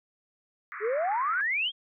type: band-pass noise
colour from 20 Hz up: pink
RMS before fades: -39 dBFS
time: 0.72-1.41 s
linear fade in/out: 0 ms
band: 1100 to 2200 Hz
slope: 96 dB/octave
type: exponential sweep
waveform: sine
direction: up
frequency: 398.2 to 3337 Hz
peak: -25 dBFS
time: 0.8-1.72 s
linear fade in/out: 50 ms
effects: none